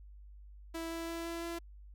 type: tone with pitch steps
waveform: sawtooth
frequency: 329.6 / 331.7 / 333.8 / 335.9 / 338.1 Hz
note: E4 / E4 / E4 / E4 / E4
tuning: 0 / +11 / +22 / +33 / +44 cents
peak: -34 dBFS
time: 0.74-1.59 s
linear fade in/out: 10 ms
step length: 170 ms
effects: added 50 Hz sine -50 dBFS peak until 1.94 s